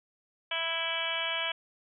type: harmonic tone with a mistuned harmonic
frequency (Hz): 329.6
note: E4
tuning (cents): 0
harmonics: 2 / 3 / 4 / 5 / 6 / 7 / 8 / 9 / 10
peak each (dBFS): -39 / -40 / -42 / -38 / -47 / -35 / -41 / -35 / -37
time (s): 0.51-1.52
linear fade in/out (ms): 5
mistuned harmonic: 9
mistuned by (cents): +17
effects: none